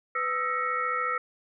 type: tone cluster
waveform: sine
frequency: 499.1 / 1256 / 1330 / 1894 / 2207 Hz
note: B4 / D#6 / E6 / A#6 / C#7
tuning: +18 / +16 / +15 / +27 / -8 cents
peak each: -36 / -35 / -28 / -33 / -36 dBFS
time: 0.15-1.18 s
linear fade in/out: 5 ms
effects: none